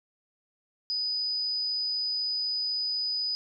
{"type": "tone", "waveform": "sine", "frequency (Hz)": 4978, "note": "D#8", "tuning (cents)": 0, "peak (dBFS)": -27, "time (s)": [0.9, 3.35], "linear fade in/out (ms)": 0, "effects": []}